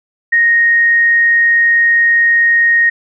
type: tone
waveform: sine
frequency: 1864.7 Hz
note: A#6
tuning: in tune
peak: -7 dBFS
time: 0.32-2.9 s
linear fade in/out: 10 ms
effects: none